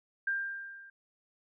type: tone with level ramp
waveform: sine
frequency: 1592 Hz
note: G6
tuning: 26 cents sharp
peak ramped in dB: -27 to -50 dBFS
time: 0.27-0.9 s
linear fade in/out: 5 ms
effects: none